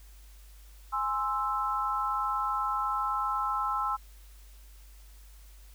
sine chord, Ab augmented, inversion none, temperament equal, 830.6 / 1046.5 / 1318.5 Hz, Ab5 / C6 / E6, 0 / 0 / 0 cents, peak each -34 / -32 / -30 dBFS, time 0.92-3.97 s, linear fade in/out 20 ms, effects added 50 Hz sine -49 dBFS peak until 5.74 s + white hiss -60 dBFS RMS until 5.74 s

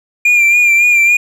triangle tone with vibrato, 2396 Hz, D7, 34 cents sharp, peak -5 dBFS, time 0.25-1.17 s, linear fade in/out 5 ms, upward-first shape sine, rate 3.6 Hz, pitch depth 39 cents each way, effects none

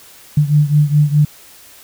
sine beating tone pair, 146.83 / 151.63 Hz, D3 / D#3, 0 / -44 cents, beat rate 4.8 Hz, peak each -11 / -14 dBFS, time 0.37-1.25 s, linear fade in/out 5 ms, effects white hiss -42 dBFS RMS until 1.83 s

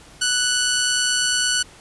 10% pulse tone with amplitude modulation, 1482 Hz, F#6, 2 cents sharp, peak -8 dBFS, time 0.21-1.63 s, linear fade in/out 10 ms, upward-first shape sine, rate 129 Hz, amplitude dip 30%, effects pink hiss -46 dBFS RMS until 1.8 s + resampled to 24000 Hz

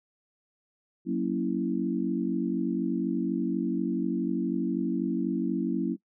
sine chord, F# dominant seventh, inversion none, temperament equal, 185 / 233.1 / 277.2 / 329.6 Hz, F#3 / A#3 / C#4 / E4, 0 / 0 / 0 / 0 cents, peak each -31 dBFS, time 1.05-5.97 s, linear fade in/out 50 ms, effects noise-tail reverb RT60 0.1 s tail -22 dB re dry

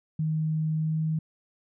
sine tone with pitch glide, 156.8 to 157.89 Hz, D#3 to D#3, +14 to +26 cents, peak -24 dBFS, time 0.19-1.19 s, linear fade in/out 5 ms, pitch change +12 cents, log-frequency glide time 0.76-0.98 s, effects none

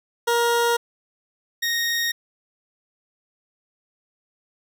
20% pulse tone pair in turn, 471.4 / 1863.9 Hz, A#4 / A#6, +19 / -1 cents, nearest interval 2 octaves, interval 2380 cents, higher second, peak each -13 / -16 dBFS, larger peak first, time 0.27-0.77 / 1.62-2.12 s, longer neither, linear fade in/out 10 ms, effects none

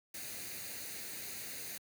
white noise with comb filter, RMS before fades -44 dBFS, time 0.14-1.78 s, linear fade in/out 5 ms, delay 0.46 ms, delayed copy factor +0.6, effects high-pass 80 Hz 12 dB/octave

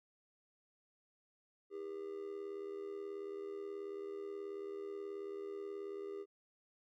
triangle tone with amplitude modulation, 400.9 Hz, G4, 39 cents sharp, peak -37 dBFS, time 1.7-6.26 s, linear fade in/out 50 ms, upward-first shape sine, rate 78.5 Hz, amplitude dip 70%, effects none

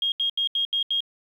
sine tone bursts, 3251 Hz, G#7, 38 cents flat, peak -21 dBFS, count 6, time 0.02-1.005 s, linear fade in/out 2 ms, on 100 ms, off 77 ms, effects 9-bit

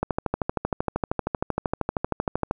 click train, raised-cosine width 1 ms, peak -9 dBFS, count 33, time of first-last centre 0.03-2.511 s, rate 12.9 Hz, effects none

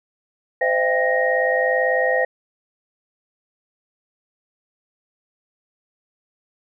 sine tone cluster, 514 / 615 / 673 / 792 / 1870 Hz, C5 / D#5 / E5 / G5 / A#6, -31 / -20 / +36 / +18 / +5 cents, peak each -20 / -26 / -24 / -27 / -21 dBFS, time 0.61-2.25 s, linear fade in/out 5 ms, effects none

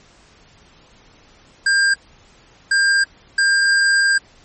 square tone bursts at uneven times, 1600 Hz, G6, 35 cents sharp, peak -13 dBFS, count 3, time 1.66-1.94 / 2.71-3.04 / 3.38-4.18 s, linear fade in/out 5 ms, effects pink hiss -50 dBFS RMS until 4.44 s + MP3 32 kbps

